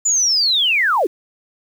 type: linear sweep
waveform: sine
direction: down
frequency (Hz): 7100 to 293.7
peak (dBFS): -13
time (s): 0.05-1.07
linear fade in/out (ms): 10
effects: 7-bit